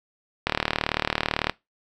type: click train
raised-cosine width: 0.3 ms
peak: -5 dBFS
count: 40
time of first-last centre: 0.47-1.496 s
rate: 38 Hz
effects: noise-tail reverb RT60 0.2 s tail -21 dB re dry